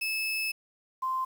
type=tone pair in turn; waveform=35% pulse / sine; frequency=2607 / 1041.5 Hz; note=E7 / C6; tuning=-20 / -8 cents; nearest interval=octave + major third; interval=1588 cents; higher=first; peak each=-27 dBFS; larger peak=neither; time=0.01-0.52 / 1.02-1.25 s; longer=first; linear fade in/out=10 ms; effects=9-bit